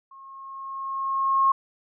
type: tone with level ramp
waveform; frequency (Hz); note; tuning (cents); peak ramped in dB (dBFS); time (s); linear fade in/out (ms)
sine; 1081; C#6; -44; -44 to -15; 0.11-1.52; 5
effects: none